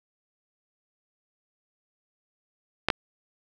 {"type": "clicks", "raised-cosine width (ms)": 0.3, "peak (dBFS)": -5, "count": 2, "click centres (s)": [2.886, 2.902], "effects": []}